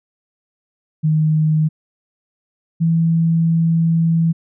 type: tone pair in turn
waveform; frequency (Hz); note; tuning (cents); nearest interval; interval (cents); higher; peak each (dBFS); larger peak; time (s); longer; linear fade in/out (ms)
sine; 155.56 / 164.81; D#3 / E3; 0 / 0; minor second; 100; second; -12; neither; 1.03-1.69 / 2.8-4.33; second; 20
effects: none